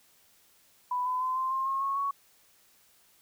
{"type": "tone with pitch steps", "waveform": "sine", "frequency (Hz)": [992, 1008.8, 1025.8, 1043.1, 1060.7, 1078.7, 1096.9, 1115.4], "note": ["B5", "B5", "C6", "C6", "C6", "C#6", "C#6", "C#6"], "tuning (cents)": [7, 36, -35, -6, 23, -48, -19, 10], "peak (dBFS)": -27, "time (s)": [0.91, 2.11], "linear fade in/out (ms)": 5, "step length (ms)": 150, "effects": ["white hiss -63 dBFS RMS until 3.21 s"]}